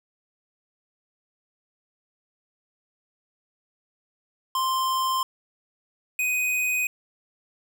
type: tone pair in turn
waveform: square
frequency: 1046.5 / 2498 Hz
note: C6 / D#7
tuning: 0 / +6 cents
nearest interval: octave + minor third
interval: 1506 cents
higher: second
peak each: -23 dBFS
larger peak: neither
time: 4.55-5.23 / 6.19-6.87 s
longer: neither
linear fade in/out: 2 ms
effects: none